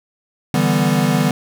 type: chord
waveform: square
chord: E minor seventh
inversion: third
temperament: equal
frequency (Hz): 146.83 / 164.81 / 196 / 246.9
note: D3 / E3 / G3 / B3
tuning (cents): 0 / 0 / 0 / 0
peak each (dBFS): -20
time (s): 0.54-1.31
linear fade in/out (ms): 2
effects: none